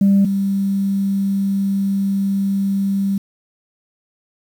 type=tone pair in turn; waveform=sine; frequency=197.8 / 196.69 Hz; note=G3 / G3; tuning=+16 / +6 cents; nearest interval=unison; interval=10 cents; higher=first; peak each=-8 / -15 dBFS; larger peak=first; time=0.01-0.25 / 0.25-3.18 s; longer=second; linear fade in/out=5 ms; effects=tanh soft clip ceiling -7 dBFS + 7-bit